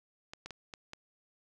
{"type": "clicks", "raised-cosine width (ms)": 0.2, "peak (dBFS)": -26, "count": 5, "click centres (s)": [0.335, 0.46, 0.507, 0.738, 0.934], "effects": []}